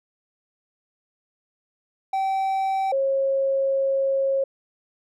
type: tone pair in turn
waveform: triangle / sine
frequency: 772 / 542.3 Hz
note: G5 / C#5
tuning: -27 / -38 cents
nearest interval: tritone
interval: 611 cents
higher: first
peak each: -19 dBFS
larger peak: neither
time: 2.13-2.92 / 2.92-4.44 s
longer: second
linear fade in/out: 5 ms
effects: none